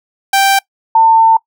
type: tone pair in turn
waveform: sawtooth / sine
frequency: 784 / 898.6 Hz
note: G5 / A5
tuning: 0 / +36 cents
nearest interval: major second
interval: 236 cents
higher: second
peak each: -4 dBFS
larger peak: neither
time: 0.33-0.59 / 0.95-1.37 s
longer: second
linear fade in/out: 5 ms
effects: noise-tail reverb RT60 0.1 s tail -23 dB re dry